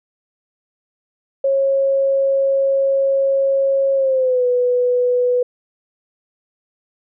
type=tone with pitch glide; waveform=sine; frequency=545 to 494 Hz; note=C#5 to B4; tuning=-29 to 0 cents; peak=-13 dBFS; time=1.44-5.43 s; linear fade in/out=5 ms; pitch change=-171 cents; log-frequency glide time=3.95-4.46 s; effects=none